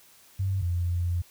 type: tone pair in turn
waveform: sine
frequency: 96 / 87.33 Hz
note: G2 / F2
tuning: -36 / 0 cents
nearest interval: major second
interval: 164 cents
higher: first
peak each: -24 dBFS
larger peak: neither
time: 0.39-0.62 / 0.62-1.22 s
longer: second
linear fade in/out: 10 ms
effects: white hiss -56 dBFS RMS until 1.3 s